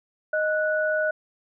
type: tone pair together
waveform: sine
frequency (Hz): 620.7 / 1475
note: D#5 / F#6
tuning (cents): -4 / -6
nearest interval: octave + minor third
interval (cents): 1498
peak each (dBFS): -23 / -25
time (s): 0.33-1.11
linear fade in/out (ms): 5
effects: none